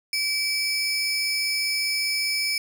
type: tone pair together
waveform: 40% pulse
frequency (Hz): 2305 / 5175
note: D7 / E8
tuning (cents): -33 / -33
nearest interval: octave + major second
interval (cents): 1400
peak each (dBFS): -25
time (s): 0.13-2.58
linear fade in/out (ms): 2
effects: none